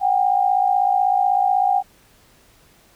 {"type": "tone pair together", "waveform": "sine", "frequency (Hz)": [741, 797.1], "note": ["F#5", "G5"], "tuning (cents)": [2, 29], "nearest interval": "minor second", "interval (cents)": 127, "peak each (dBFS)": [-18, -17], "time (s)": [0, 1.83], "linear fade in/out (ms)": 50, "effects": ["pink hiss -54 dBFS RMS until 2.95 s"]}